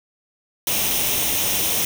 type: noise with comb filter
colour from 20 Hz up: white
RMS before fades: -21 dBFS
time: 0.67-1.85 s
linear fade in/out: 2 ms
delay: 0.33 ms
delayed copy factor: +0.55
effects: none